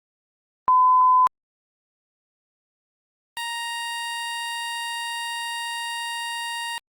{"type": "tone pair in turn", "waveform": ["sine", "15% pulse"], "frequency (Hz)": [1013, 934.4], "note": ["B5", "A#5"], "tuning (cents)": [44, 4], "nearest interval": "minor second", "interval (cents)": 140, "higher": "first", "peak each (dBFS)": [-13, -21], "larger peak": "first", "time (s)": [[0.68, 1.27], [3.37, 6.78]], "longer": "second", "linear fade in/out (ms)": 0, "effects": ["Opus 24 kbps"]}